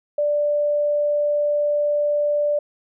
sine tone, 588 Hz, D5, 2 cents sharp, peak -17 dBFS, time 0.18-2.59 s, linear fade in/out 5 ms, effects none

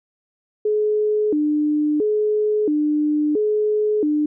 sine tone with vibrato, 356.6 Hz, F4, 36 cents sharp, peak -16 dBFS, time 0.65-4.26 s, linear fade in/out 5 ms, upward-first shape square, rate 0.74 Hz, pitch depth 300 cents each way, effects none

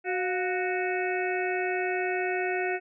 harmonic tone with a mistuned harmonic, 370 Hz, F#4, in tune, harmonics 1 / 2 / 4 / 5 / 6 / 7, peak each -29 / -32 / -35 / -36 / -37 / -37 dBFS, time 0.04-2.8 s, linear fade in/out 50 ms, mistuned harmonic 2, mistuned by -60 cents, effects none

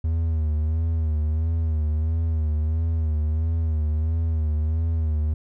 triangle tone with vibrato, 79.1 Hz, D#2, 29 cents sharp, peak -18 dBFS, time 0.04-5.34 s, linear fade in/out 5 ms, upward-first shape sine, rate 1.5 Hz, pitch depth 65 cents each way, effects none

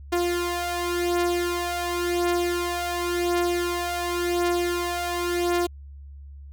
sawtooth beating tone pair, 349.2 / 350.12 Hz, F4 / F4, 0 / +4 cents, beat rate 0.92 Hz, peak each -24 / -21 dBFS, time 0.12-5.67 s, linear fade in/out 10 ms, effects added 70 Hz sine -39 dBFS peak until 6.52 s

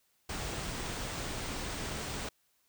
pink band-stop noise, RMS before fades -38 dBFS, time 0.29-2.29 s, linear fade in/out 5 ms, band 9700 to 15000 Hz, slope 96 dB/octave, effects white hiss -73 dBFS RMS until 2.68 s

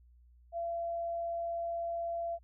sine tone, 679 Hz, F5, 49 cents flat, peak -33 dBFS, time 0.52-2.39 s, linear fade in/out 50 ms, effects added 60 Hz sine -58 dBFS peak until 2.43 s

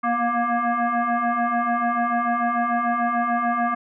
sine tone with frequency modulation, 233.1 Hz, A#3, in tune, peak -19 dBFS, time 0.03-3.75 s, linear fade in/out 10 ms, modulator 473 Hz, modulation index 2.8, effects none

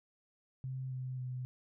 sine tone with pitch steps, 130.81 / 128.79 / 126.79 Hz, C3 / C3 / B2, 0 / -27 / +46 cents, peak -37 dBFS, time 0.64-1.45 s, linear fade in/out 0 ms, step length 270 ms, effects none

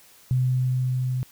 sine tone with level ramp, 127.6 Hz, C3, 43 cents flat, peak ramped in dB -18 to -23 dBFS, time 0.31-1.23 s, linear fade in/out 0 ms, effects white hiss -53 dBFS RMS until 1.31 s

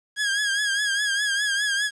sawtooth tone with vibrato, 1643 Hz, G#6, 19 cents flat, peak -18 dBFS, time 0.16-1.91 s, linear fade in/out 50 ms, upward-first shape triangle, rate 4.9 Hz, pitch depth 76 cents each way, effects resampled to 22050 Hz + 9-bit

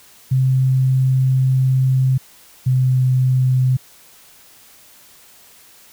sine tone pair in turn, 130.81 / 128.71 Hz, C3 / C3, 0 / -28 cents, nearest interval unison, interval 28 cents, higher first, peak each -12 dBFS, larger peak neither, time 0.31-2.18 / 2.66-3.77 s, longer first, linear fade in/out 10 ms, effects white hiss -47 dBFS RMS until 5.92 s

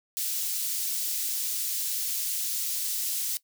white high-pass noise, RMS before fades -30 dBFS, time 0.17-3.37 s, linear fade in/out 0 ms, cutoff 4300 Hz, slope 12 dB/octave, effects noise-tail reverb RT60 0.1 s tail -19 dB re dry

